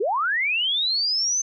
sine linear sweep, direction up, 349.2 to 6272 Hz, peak -20 dBFS, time 0-1.42 s, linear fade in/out 10 ms, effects none

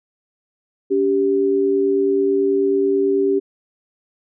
sine tone pair together, 282.8 / 392 Hz, C#4 / G4, +35 / 0 cents, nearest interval tritone, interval 565 cents, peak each -21 / -15 dBFS, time 0.9-3.4 s, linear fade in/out 20 ms, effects none

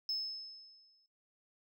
sine tone with exponential decay, 5210 Hz, E8, 21 cents flat, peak -31 dBFS, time 0.09-1.06 s, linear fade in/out 1 ms, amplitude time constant 210 ms, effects noise-tail reverb RT60 0.2 s tail -17 dB re dry + tanh soft clip ceiling -30 dBFS

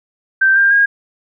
sine tone with pitch steps, 1561 / 1594.7 / 1629.2 Hz, G6 / G6 / G#6, -8 / +29 / -34 cents, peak -8 dBFS, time 0.41-0.86 s, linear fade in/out 10 ms, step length 150 ms, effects none

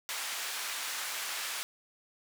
pink band-pass noise, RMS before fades -37 dBFS, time 0.09-1.63 s, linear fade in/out 0 ms, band 1300 to 14000 Hz, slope 12 dB/octave, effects none

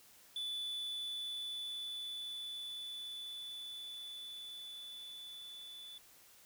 triangle tone with level ramp, 3476 Hz, A7, 22 cents flat, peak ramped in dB -36 to -47 dBFS, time 0.36-5.98 s, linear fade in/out 2 ms, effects white hiss -62 dBFS RMS until 6.45 s

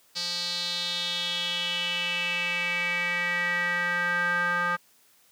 square tone with band-pass filter sweep, 175.3 Hz, F3, 7 cents sharp, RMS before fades -28 dBFS, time 0.15-4.77 s, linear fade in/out 20 ms, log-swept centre 4600 to 1400 Hz, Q 5.1, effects white hiss -61 dBFS RMS until 5.31 s + high-pass 100 Hz 12 dB/octave

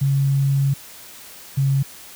sine tone pair in turn, 137.9 / 136.71 Hz, C#3 / C#3, -9 / -24 cents, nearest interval unison, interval 15 cents, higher first, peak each -15 dBFS, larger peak neither, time 0.01-0.74 / 1.57-1.83 s, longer first, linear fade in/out 10 ms, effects white hiss -41 dBFS RMS until 2.15 s

